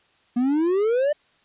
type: exponential sweep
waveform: triangle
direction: up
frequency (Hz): 236.1 to 608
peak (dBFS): -16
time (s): 0.36-1.13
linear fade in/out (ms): 10
effects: white hiss -61 dBFS RMS until 1.44 s + resampled to 8000 Hz